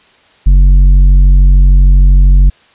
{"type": "tone with tanh clipping", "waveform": "sine", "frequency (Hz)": 46.53, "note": "F#1", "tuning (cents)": 10, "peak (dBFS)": -3, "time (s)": [0.46, 2.5], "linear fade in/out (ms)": 10, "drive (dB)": 7, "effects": ["white hiss -46 dBFS RMS until 2.74 s", "resampled to 8000 Hz"]}